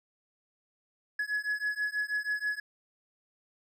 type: beating tone pair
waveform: triangle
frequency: 1688 / 1694.2 Hz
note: G#6 / G#6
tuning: +28 / +34 cents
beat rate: 6.2 Hz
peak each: -31 dBFS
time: 1.19-2.6 s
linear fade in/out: 5 ms
effects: none